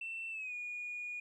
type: tone with pitch glide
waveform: sine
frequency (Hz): 2683 to 2446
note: E7 to D#7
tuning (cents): +30 to -30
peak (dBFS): -38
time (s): 0.01-1.2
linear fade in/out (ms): 5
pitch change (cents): -160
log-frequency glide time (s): 0.3-0.54
effects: tanh soft clip ceiling -35 dBFS + 13-bit